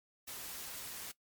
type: noise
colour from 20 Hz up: white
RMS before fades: -45 dBFS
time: 0.27-1.12 s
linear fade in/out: 10 ms
effects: noise-tail reverb RT60 0.1 s tail -19 dB re dry + MP3 96 kbps